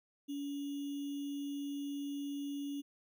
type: tone with sample-and-hold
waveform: sine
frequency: 283.5 Hz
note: C#4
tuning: 39 cents sharp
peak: -37 dBFS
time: 0.28-2.82 s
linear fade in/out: 20 ms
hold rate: 3150 Hz
effects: none